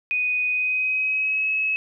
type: tone with pitch glide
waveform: sine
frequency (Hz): 2489 to 2574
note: D#7 to E7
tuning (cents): 0 to -42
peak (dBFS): -20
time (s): 0.11-1.76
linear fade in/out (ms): 0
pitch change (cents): +58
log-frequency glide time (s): 0.48-1.5
effects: none